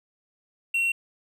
triangle tone, 2730 Hz, F7, 40 cents flat, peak -20 dBFS, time 0.74-0.92 s, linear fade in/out 5 ms, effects none

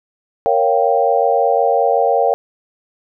sine chord, G half-diminished seventh, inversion first, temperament equal, 466.2 / 554.4 / 698.5 / 784 Hz, Bb4 / Db5 / F5 / G5, 0 / 0 / 0 / 0 cents, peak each -17 dBFS, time 0.46-2.34 s, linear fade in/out 0 ms, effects none

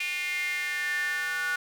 square tone with high-pass filter sweep, 162.6 Hz, E3, 23 cents flat, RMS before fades -30 dBFS, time 0-1.56 s, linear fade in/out 5 ms, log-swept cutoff 2400 to 1500 Hz, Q 8.2, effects none

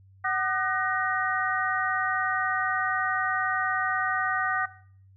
harmonic tone with a mistuned harmonic, 375.9 Hz, F#4, 27 cents sharp, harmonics 2 / 3 / 4 / 5, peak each -30 / -30 / -30 / -30 dBFS, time 0.24-4.66 s, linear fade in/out 10 ms, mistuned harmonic 3, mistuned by +130 cents, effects noise-tail reverb RT60 0.5 s tail -17 dB re dry + added 96 Hz sine -52 dBFS peak until 5.16 s

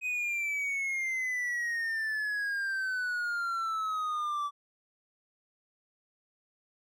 triangle exponential sweep, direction down, 2520 to 1151 Hz, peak -28 dBFS, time 0.01-4.51 s, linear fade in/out 50 ms, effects none

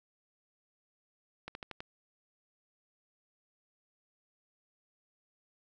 slowing click train, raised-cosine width 0.3 ms, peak -25 dBFS, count 5, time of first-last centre 1.48-1.805 s, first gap 71 ms, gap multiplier 1.09, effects none

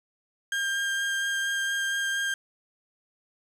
35% pulse tone with vibrato, 1600 Hz, G6, 35 cents sharp, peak -24 dBFS, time 0.52-2.34 s, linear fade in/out 2 ms, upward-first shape sine, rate 4.3 Hz, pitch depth 10 cents each way, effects low-pass 10000 Hz 12 dB/octave + 9-bit

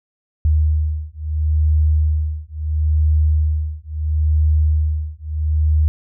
sine beating tone pair, 76.5 / 77.24 Hz, D#2 / D#2, -29 / -12 cents, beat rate 0.74 Hz, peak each -17 dBFS, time 0.45-5.88 s, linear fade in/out 0 ms, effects none

